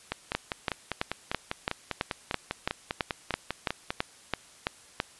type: two click trains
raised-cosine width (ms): 0.3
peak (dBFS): -13 / -10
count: 20 / 15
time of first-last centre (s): 0.12-3.905 / 0.35-5.001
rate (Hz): 5.02 / 3.01
effects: white hiss -54 dBFS RMS until 5.19 s + resampled to 24000 Hz